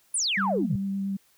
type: exponential sweep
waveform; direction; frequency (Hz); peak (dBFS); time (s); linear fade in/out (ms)
sine; down; 10620 to 108.3; -23; 0.14-0.76; 5
type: tone with vibrato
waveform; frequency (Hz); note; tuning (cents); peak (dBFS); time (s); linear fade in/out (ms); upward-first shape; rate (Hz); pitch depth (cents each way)
sine; 196; G3; 0; -26; 0.37-1.17; 10; sine; 8.8; 11
effects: tanh soft clip ceiling -14 dBFS + white hiss -63 dBFS RMS until 1.37 s